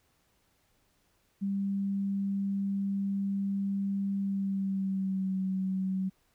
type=tone with pitch glide; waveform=sine; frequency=197.4 to 189.25 Hz; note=G3 to F#3; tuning=+12 to +39 cents; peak=-28 dBFS; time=1.41-6.1 s; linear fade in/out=20 ms; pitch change=-73 cents; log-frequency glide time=4.19-5.38 s; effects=pink hiss -71 dBFS RMS until 6.34 s